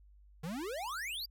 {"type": "exponential sweep", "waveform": "square", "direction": "up", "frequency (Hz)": [146.83, 4955], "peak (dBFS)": -38, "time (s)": [0.43, 1.26], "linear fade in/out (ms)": 10, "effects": ["added 50 Hz sine -57 dBFS peak until 1.3 s"]}